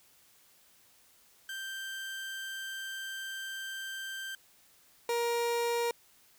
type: tone pair in turn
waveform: 30% pulse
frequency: 1568 / 471.6 Hz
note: G6 / A#4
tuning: 0 / +20 cents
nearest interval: octave + major sixth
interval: 2080 cents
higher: first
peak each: -35 / -26 dBFS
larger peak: second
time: 1.49-4.35 / 5.09-5.91 s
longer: first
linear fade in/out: 2 ms
effects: white hiss -63 dBFS RMS until 6.38 s